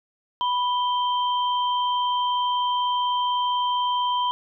sine tone pair together, 987.8 / 3136 Hz, B5 / G7, 0 / 0 cents, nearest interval octave + minor sixth, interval 2000 cents, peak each -21 / -29 dBFS, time 0.41-4.31 s, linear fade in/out 0 ms, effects none

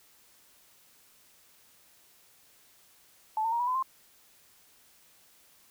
sine tone with pitch steps, 870 / 903.8 / 938.9 / 975.4 / 1013.3 / 1052.7 Hz, A5 / A5 / A#5 / B5 / B5 / C6, -20 / +46 / +12 / -22 / +44 / +10 cents, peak -26 dBFS, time 3.37-3.826 s, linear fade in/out 2 ms, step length 76 ms, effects white hiss -61 dBFS RMS until 5.7 s

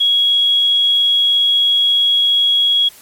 sine tone, 3321 Hz, G#7, 1 cent flat, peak -10 dBFS, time 0-2.89 s, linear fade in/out 10 ms, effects white hiss -42 dBFS RMS until 3.01 s + MP3 64 kbps

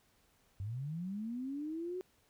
sine linear sweep, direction up, 92.5 to 373.8 Hz, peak -37 dBFS, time 0.6-2.01 s, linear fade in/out 0 ms, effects pink hiss -71 dBFS RMS until 2.29 s

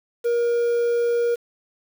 triangle tone with quantisation, 473.6 Hz, A#4, 27 cents sharp, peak -16 dBFS, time 0.24-1.36 s, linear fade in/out 20 ms, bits 7, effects none

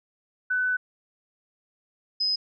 sine tone pair in turn, 1501 / 5049 Hz, F#6 / D#8, +24 / +25 cents, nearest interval octave + major sixth, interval 2101 cents, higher second, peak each -22 dBFS, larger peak neither, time 0.5-0.77 / 2.2-2.36 s, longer first, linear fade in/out 10 ms, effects none

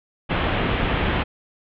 pink low-pass noise, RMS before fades -22 dBFS, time 0.29-1.24 s, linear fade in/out 20 ms, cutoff 3300 Hz, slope 48 dB/octave, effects none

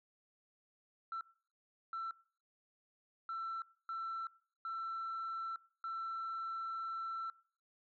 sine tone bursts at uneven times, 1339 Hz, E6, 27 cents sharp, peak -37 dBFS, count 6, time 1.12-1.21 / 1.93-2.11 / 3.29-3.62 / 3.89-4.27 / 4.65-5.56 / 5.84-7.3 s, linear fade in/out 2 ms, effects noise-tail reverb RT60 0.5 s tail -22 dB re dry + tanh soft clip ceiling -36 dBFS

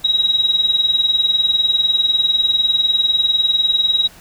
sine tone with tremolo, 3831 Hz, A#7, 47 cents sharp, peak -9 dBFS, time 0.04-4.08 s, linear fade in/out 10 ms, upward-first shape triangle, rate 20 Hz, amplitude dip 80%, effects pink hiss -43 dBFS RMS until 4.2 s

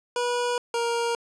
25% pulse tone pair in turn, 486.1 / 468.8 Hz, B4 / A#4, -28 / +10 cents, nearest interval minor second, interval 62 cents, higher first, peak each -20 dBFS, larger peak neither, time 0.16-0.58 / 0.74-1.15 s, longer first, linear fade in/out 2 ms, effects resampled to 22050 Hz + 10-bit

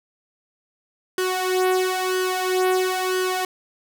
sawtooth tone with flanger, 370.5 Hz, F#4, 2 cents sharp, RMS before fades -22 dBFS, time 1.18-3.45 s, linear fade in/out 2 ms, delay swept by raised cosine 0.63 to 2.63 ms, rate 1 Hz, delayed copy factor +0.7, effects none

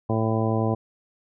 harmonic tone, 111.2 Hz, A2, 19 cents sharp, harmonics 1 / 2 / 3 / 4 / 5 / 6 / 7 / 9, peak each -24 / -27 / -29 / -30 / -31 / -32 / -32 / -34 dBFS, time 0.09-0.75 s, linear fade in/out 10 ms, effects none

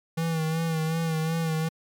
square tone with vibrato, 161.7 Hz, E3, 33 cents flat, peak -25 dBFS, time 0.17-1.69 s, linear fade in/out 10 ms, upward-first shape sine, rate 2.7 Hz, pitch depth 41 cents each way, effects MP3 96 kbps

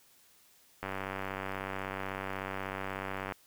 click train, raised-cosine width 0.5 ms, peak -21 dBFS, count 241, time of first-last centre 0.83-3.322 s, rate 96.3 Hz, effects white hiss -63 dBFS RMS until 3.46 s

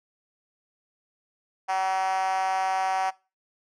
5% pulse tone with high-pass filter, 189.7 Hz, F#3, 43 cents sharp, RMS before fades -26 dBFS, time 1.68-3.11 s, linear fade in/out 20 ms, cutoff 800 Hz, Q 9.6, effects noise-tail reverb RT60 0.3 s tail -21 dB re dry + low-pass 7000 Hz 12 dB/octave

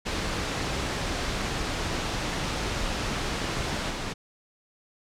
pink noise with level steps, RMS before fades -29 / -32 dBFS, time 0.05-4.14 s, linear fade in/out 20 ms, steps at 3.9 s, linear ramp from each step 10 ms, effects low-pass 6000 Hz 12 dB/octave

